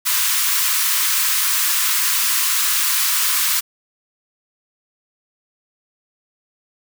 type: high-pass noise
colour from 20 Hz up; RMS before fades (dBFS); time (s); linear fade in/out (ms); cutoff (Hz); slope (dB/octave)
white; -18; 0.05-3.61; 20; 960; 96
effects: none